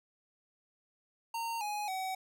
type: tone with pitch steps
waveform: square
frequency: 920 / 834 / 756 Hz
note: A#5 / G#5 / F#5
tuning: -23 / +7 / +37 cents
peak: -35 dBFS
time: 1.34-2.15 s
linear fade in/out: 5 ms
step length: 270 ms
effects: none